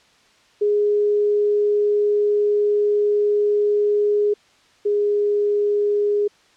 sine tone pair in turn, 414.6 / 412.5 Hz, G#4 / G#4, -3 / -12 cents, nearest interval unison, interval 9 cents, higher first, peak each -15 / -16 dBFS, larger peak first, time 0.61-4.34 / 4.85-6.28 s, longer first, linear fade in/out 10 ms, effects white hiss -55 dBFS RMS until 6.56 s + low-pass 5000 Hz 12 dB/octave

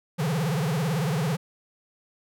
square tone with vibrato, 155.56 Hz, D#3, in tune, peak -24 dBFS, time 0.18-1.37 s, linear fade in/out 20 ms, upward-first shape triangle, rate 18 Hz, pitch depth 300 cents each way, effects none

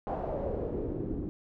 pink noise with low-pass filter sweep, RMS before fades -34 dBFS, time 0.07-1.29 s, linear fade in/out 0 ms, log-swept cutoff 760 to 290 Hz, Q 3.5, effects none

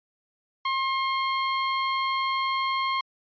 sawtooth tone, 1068 Hz, C6, 35 cents sharp, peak -20 dBFS, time 0.65-3.01 s, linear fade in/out 5 ms, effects resampled to 11025 Hz

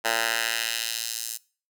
10% pulse tone with high-pass filter sweep, 114.2 Hz, A#2, 35 cents flat, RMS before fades -28 dBFS, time 0.04-1.38 s, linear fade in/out 20 ms, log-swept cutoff 930 to 7500 Hz, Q 1, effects noise-tail reverb RT60 0.4 s tail -22 dB re dry

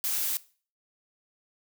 blue noise, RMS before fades -29 dBFS, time 0.04-0.37 s, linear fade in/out 0 ms, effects noise-tail reverb RT60 0.4 s tail -19 dB re dry

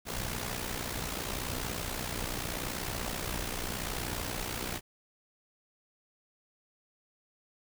pink noise with amplitude modulation, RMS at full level -33 dBFS, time 0.05-4.81 s, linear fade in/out 50 ms, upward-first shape sine, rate 60.8 Hz, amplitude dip 65%, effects none

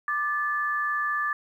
sine tone pair together, 1184 / 1738.1 Hz, D6 / A6, +14 / -22 cents, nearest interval perfect fifth, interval 664 cents, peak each -27 dBFS, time 0.08-1.33 s, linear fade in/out 2 ms, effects 10-bit

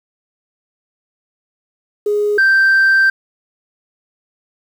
sine tone pair in turn, 415.3 / 1566.2 Hz, G#4 / G6, 0 / -2 cents, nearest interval octave + major seventh, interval 2298 cents, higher second, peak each -12 / -6 dBFS, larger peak second, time 2.06-2.38 / 2.38-3.1 s, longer second, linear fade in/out 5 ms, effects tanh soft clip ceiling -7 dBFS + 7-bit

